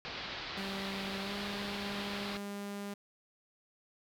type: low-pass noise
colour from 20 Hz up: white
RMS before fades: -42 dBFS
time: 0.05-2.37 s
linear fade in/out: 0 ms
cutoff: 4600 Hz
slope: 48 dB/octave
type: tone with pitch glide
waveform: sawtooth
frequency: 195.4 to 201.9 Hz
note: G3 to G#3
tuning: -5 to -49 cents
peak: -35 dBFS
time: 0.57-2.94 s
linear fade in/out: 5 ms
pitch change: +56 cents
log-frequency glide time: 1.22-1.32 s
effects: none